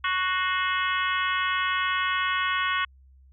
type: harmonic tone with a mistuned harmonic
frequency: 370 Hz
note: F#4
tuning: in tune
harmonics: 3 / 4 / 5 / 6 / 7 / 8 / 9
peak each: -27 / -29 / -31 / -33 / -34 / -35 / -36 dBFS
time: 0.04-2.85 s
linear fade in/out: 5 ms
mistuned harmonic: 6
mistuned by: -66 cents
effects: added 66 Hz sine -51 dBFS peak until 3.32 s